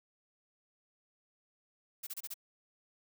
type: noise bursts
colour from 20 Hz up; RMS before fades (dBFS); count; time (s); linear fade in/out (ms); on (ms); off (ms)
blue; -41; 5; 2.03-2.342; 10; 40; 28
effects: none